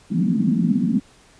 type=band-pass noise; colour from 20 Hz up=pink; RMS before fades=-19 dBFS; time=0.1-1 s; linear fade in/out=20 ms; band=170 to 260 Hz; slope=48 dB/octave; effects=pink hiss -52 dBFS RMS until 1.39 s + resampled to 22050 Hz